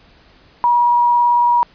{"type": "tone with vibrato", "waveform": "sine", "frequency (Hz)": 960, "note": "B5", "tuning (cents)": -49, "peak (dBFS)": -10, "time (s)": [0.64, 1.63], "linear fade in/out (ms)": 0, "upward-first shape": "sine", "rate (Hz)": 18, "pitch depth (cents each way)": 9, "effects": ["pink hiss -49 dBFS RMS until 1.74 s", "resampled to 11025 Hz"]}